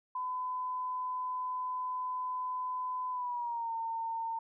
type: tone with pitch glide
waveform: sine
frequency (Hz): 1009 to 909.4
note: B5 to A#5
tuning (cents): +37 to -43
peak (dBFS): -33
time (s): 0.15-4.39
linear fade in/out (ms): 5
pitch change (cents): -180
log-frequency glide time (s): 3.11-3.73
effects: none

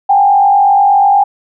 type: tone with frequency modulation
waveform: sine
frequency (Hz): 800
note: G5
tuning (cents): +35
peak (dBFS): -5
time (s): 0.09-1.24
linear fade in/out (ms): 10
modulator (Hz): 48.3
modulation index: 0.72
effects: none

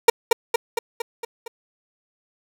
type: tone with echo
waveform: 30% pulse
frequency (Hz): 466.2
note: A#4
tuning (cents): 0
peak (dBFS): -5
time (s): 0.08-0.1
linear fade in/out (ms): 5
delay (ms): 230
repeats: 6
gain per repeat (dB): -4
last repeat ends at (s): 1.48
effects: none

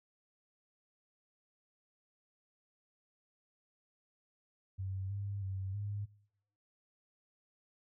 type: tone with pitch steps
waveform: sine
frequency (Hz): 95.6 / 100.1 / 95.8 / 102.3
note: G2 / G2 / G2 / G#2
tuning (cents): -43 / +37 / -39 / -26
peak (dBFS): -36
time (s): 4.78-6.06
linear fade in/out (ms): 20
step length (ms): 320
effects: noise-tail reverb RT60 0.8 s tail -25 dB re dry

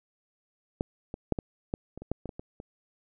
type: clicks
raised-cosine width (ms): 2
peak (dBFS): -14 / -22 / -11 / -18 / -16 / -27 / -29 / -15 / -23 / -25 / -25 / -28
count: 12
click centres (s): 0.809 / 1.141 / 1.323 / 1.388 / 1.739 / 1.976 / 2.02 / 2.116 / 2.257 / 2.292 / 2.395 / 2.601
effects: none

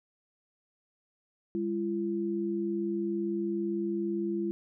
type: tone pair together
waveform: sine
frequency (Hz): 202.2 / 340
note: G#3 / F4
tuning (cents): -46 / -46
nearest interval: major sixth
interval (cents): 900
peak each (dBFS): -33 / -30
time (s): 1.55-4.51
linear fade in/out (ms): 0
effects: none

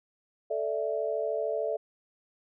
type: chord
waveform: sine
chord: A suspended fourth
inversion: none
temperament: just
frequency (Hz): 440 / 586.7 / 660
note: A4 / D5 / E5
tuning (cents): 0 / -2 / +2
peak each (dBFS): -32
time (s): 0.5-1.77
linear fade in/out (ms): 10
effects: none

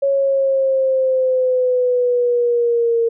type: linear sweep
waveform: sine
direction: down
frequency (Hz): 554.4 to 459.9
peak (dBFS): -13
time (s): 0.02-3.09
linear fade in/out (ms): 10
effects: none

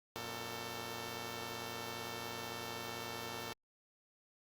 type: tone cluster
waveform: 5% pulse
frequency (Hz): 91.1 / 117.8 / 447.4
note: F#2 / A#2 / A4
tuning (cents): -26 / +19 / +29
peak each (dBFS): -40 / -34 / -33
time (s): 0.16-3.53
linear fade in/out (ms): 0
effects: Opus 48 kbps

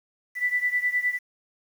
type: beating tone pair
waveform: sine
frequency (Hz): 1975.5 / 1985.2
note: B6 / B6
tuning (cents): 0 / +8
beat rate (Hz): 9.7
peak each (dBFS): -24 / -27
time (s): 0.35-1.19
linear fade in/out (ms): 50
effects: 8-bit

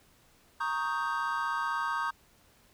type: chord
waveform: triangle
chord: Eb dominant seventh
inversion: second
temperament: equal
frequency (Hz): 932.3 / 1108.7 / 1244.5 / 1568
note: Bb5 / Db6 / Eb6 / G6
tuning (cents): 0 / 0 / 0 / 0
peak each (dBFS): -33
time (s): 0.6-2.11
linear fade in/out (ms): 10
effects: pink hiss -63 dBFS RMS until 2.73 s

